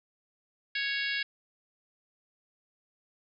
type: harmonic tone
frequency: 554.4 Hz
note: C#5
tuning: in tune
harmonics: 3 / 4 / 5 / 6 / 7 / 8 / 9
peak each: -33 / -35 / -37 / -39 / -40 / -41 / -42 dBFS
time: 0.75-1.23 s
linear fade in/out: 5 ms
effects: none